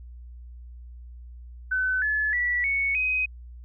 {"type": "tone with pitch steps", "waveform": "sine", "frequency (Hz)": [1514, 1719.2, 1952.1, 2217, 2517], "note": ["F#6", "A6", "B6", "C#7", "D#7"], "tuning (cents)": [39, -41, -21, 0, 19], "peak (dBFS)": -22, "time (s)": [1.71, 3.26], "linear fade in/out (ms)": 10, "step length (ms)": 310, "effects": ["added 60 Hz sine -40 dBFS peak until 3.64 s"]}